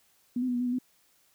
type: tone with pitch steps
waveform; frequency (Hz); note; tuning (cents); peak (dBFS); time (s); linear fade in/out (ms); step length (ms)
sine; 244.4 / 255.8 / 246.8 / 242.5 / 248.9 / 244.6 / 253.5; B3 / C4 / B3 / B3 / B3 / B3 / B3; -18 / -39 / -1 / -31 / +14 / -16 / +45; -26; 0.36-0.787; 5; 61
effects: white hiss -66 dBFS RMS until 1.34 s